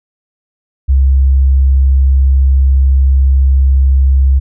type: tone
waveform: sine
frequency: 67 Hz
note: C2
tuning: 42 cents sharp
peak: -5 dBFS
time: 0.88-4.4 s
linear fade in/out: 20 ms
effects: none